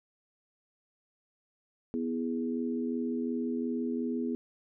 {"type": "chord", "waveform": "sine", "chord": "E major", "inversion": "second", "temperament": "equal", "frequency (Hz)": [246.9, 329.6, 415.3], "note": ["B3", "E4", "G#4"], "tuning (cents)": [0, 0, 0], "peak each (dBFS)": [-31, -37, -37], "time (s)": [1.94, 4.35], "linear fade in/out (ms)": 0, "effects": []}